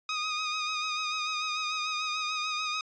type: tone with vibrato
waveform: 15% pulse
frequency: 1244.5 Hz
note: D#6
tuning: in tune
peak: -23 dBFS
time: 0.09-2.81 s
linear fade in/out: 2 ms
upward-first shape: sine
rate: 6.8 Hz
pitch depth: 33 cents each way
effects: resampled to 16000 Hz